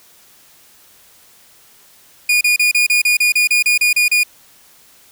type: tone bursts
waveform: 40% pulse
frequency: 2443 Hz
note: D#7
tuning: 32 cents flat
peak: -10 dBFS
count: 13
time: 2.29-4.234 s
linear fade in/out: 5 ms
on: 120 ms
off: 32 ms
effects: white hiss -48 dBFS RMS until 5.11 s